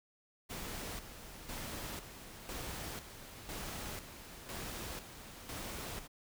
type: noise with tremolo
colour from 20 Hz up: pink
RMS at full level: -43 dBFS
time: 0.49-6.08 s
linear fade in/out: 20 ms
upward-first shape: square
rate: 1 Hz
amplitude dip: 60%
effects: none